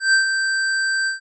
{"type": "tone with ADSR envelope", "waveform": "square", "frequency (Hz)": 1563, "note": "G6", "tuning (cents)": -6, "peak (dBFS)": -12, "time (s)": [0, 1.2], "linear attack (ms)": 130, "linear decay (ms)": 120, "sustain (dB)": -7, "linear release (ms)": 130, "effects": ["resampled to 22050 Hz"]}